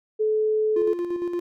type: tone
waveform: sine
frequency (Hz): 431.7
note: A4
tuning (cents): -33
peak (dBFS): -19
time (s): 0.19-0.94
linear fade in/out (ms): 20
type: tone with tremolo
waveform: triangle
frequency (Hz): 349.2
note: F4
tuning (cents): 0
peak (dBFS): -21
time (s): 0.76-1.4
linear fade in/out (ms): 5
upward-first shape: square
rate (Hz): 8.7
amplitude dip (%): 45
effects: none